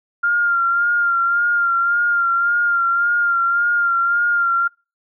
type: tone with vibrato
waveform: sine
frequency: 1396.9 Hz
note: F6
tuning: in tune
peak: -14 dBFS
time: 0.23-4.68 s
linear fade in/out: 10 ms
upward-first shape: sine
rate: 1.8 Hz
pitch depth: 31 cents each way
effects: noise-tail reverb RT60 0.3 s tail -26 dB re dry